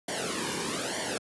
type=noise with flanger; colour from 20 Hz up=pink; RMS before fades=-32 dBFS; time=0.08-1.18 s; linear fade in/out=5 ms; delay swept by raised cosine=0.77 to 1.55 ms; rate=1.1 Hz; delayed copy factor=-0.75; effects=high-pass 150 Hz 12 dB/octave + resampled to 24000 Hz